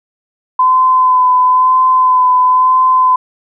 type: tone with vibrato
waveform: sine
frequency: 1017 Hz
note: C6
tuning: 50 cents flat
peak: -6 dBFS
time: 0.59-3.16 s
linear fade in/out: 5 ms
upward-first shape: sine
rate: 1 Hz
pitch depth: 18 cents each way
effects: none

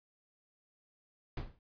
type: noise with exponential decay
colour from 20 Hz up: brown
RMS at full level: -32 dBFS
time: 1.37-1.59 s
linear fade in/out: 2 ms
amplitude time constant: 47 ms
effects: resampled to 11025 Hz

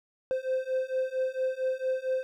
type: beating tone pair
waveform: triangle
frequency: 517 / 521.4 Hz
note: C5 / C5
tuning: -21 / -6 cents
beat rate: 4.4 Hz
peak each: -29 / -28 dBFS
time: 0.31-2.23 s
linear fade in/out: 0 ms
effects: none

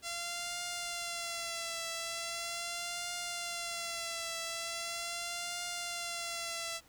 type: tone with vibrato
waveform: 5% pulse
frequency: 683 Hz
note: F5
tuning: 39 cents flat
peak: -25 dBFS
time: 0.02-6.81 s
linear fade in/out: 50 ms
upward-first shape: triangle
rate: 0.4 Hz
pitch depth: 50 cents each way
effects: pink hiss -63 dBFS RMS until 6.88 s

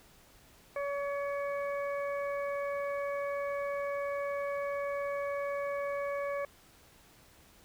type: harmonic tone with a mistuned harmonic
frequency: 566 Hz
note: C#5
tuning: 36 cents sharp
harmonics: 1 / 2 / 3 / 4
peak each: -33 / -40 / -45 / -45 dBFS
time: 0.76-6.45 s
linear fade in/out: 2 ms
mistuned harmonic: 4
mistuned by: -19 cents
effects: pink hiss -60 dBFS RMS until 7.64 s

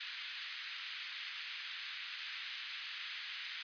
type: band-pass noise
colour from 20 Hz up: white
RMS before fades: -45 dBFS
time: 0-3.63 s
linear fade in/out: 10 ms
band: 1600 to 3900 Hz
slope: 24 dB/octave
effects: resampled to 11025 Hz

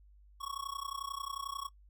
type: tone with amplitude modulation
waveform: square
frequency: 1108.7 Hz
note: C#6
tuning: in tune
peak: -35 dBFS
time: 0.4-1.69 s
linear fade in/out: 20 ms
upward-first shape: sine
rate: 31.2 Hz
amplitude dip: 95%
effects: noise-tail reverb RT60 0.1 s tail -21 dB re dry + added 50 Hz sine -57 dBFS peak until 1.89 s

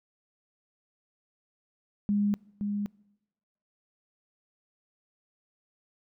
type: tone with echo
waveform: sine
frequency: 204.7 Hz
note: G#3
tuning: 25 cents flat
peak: -23 dBFS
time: 2.09-2.34 s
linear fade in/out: 0 ms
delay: 520 ms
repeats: 1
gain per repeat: -5 dB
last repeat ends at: 2.86 s
effects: noise-tail reverb RT60 1.0 s tail -25 dB re dry

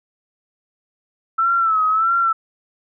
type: tone with vibrato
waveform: sine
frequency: 1318.5 Hz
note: E6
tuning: in tune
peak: -14 dBFS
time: 1.38-2.33 s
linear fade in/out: 10 ms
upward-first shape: sine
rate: 1.6 Hz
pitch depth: 73 cents each way
effects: none

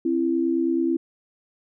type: tone pair together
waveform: sine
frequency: 264.8 / 334.1 Hz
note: C4 / E4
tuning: +21 / +23 cents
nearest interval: major third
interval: 402 cents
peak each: -24 / -21 dBFS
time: 0.05-0.97 s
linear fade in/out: 5 ms
effects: none

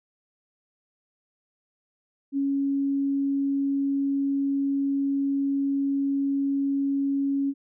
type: tone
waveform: sine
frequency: 277.2 Hz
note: C#4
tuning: in tune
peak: -22 dBFS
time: 2.32-7.54 s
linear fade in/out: 50 ms
effects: none

